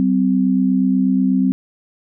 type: tone pair together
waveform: sine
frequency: 190.76 / 259 Hz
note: G3 / C4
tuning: -47 / -17 cents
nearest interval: perfect fourth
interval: 530 cents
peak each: -16 / -15 dBFS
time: 0-1.52 s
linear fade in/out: 0 ms
effects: none